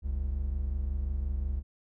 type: tone pair together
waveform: triangle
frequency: 43.59 / 69.2 Hz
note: F1 / C#2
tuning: -3 / -2 cents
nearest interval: minor sixth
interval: 801 cents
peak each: -32 / -28 dBFS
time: 0.02-1.63 s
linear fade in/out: 50 ms
effects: none

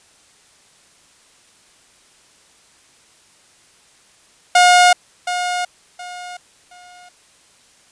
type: tone with echo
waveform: sawtooth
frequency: 717 Hz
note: F5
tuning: 45 cents sharp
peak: -4 dBFS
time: 4.55-4.93 s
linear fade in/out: 5 ms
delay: 720 ms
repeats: 3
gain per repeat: -11 dB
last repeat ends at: 7.09 s
effects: white hiss -52 dBFS RMS until 7.91 s + resampled to 22050 Hz

